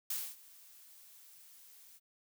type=noise with ADSR envelope; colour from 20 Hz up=blue; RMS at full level=-36 dBFS; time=0.1-2 s; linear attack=4 ms; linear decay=250 ms; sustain=-22 dB; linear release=40 ms; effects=none